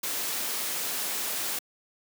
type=noise; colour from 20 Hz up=white; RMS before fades=-31 dBFS; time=0.03-1.59 s; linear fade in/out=5 ms; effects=high-pass 200 Hz 12 dB/octave